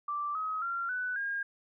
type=tone with pitch steps; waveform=sine; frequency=1172 / 1270.7 / 1377.7 / 1493.8 / 1619.6 Hz; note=D6 / D#6 / F6 / F#6 / G#6; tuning=-4 / +36 / -24 / +16 / -44 cents; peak=-31 dBFS; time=0.08-1.43 s; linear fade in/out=5 ms; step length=270 ms; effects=none